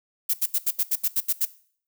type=noise bursts; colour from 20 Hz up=violet; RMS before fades=-22 dBFS; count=10; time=0.29-1.454 s; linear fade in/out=10 ms; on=48 ms; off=76 ms; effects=noise-tail reverb RT60 0.5 s tail -18 dB re dry